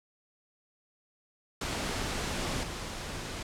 pink noise with level steps, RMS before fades -33 / -38 dBFS, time 1.61-3.43 s, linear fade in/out 5 ms, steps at 2.63 s, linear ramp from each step 5 ms, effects low-pass 8000 Hz 12 dB/octave

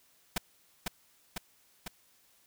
pink noise with echo, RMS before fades -30 dBFS, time 0.36-0.38 s, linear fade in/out 5 ms, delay 500 ms, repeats 3, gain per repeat -3 dB, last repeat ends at 1.88 s, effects white hiss -66 dBFS RMS until 2.46 s

